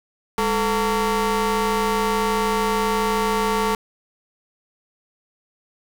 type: ring-modulated tone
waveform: 25% pulse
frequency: 233.1 Hz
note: A#3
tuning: in tune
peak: -12 dBFS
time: 0.38-3.75 s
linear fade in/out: 2 ms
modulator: 670 Hz
effects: none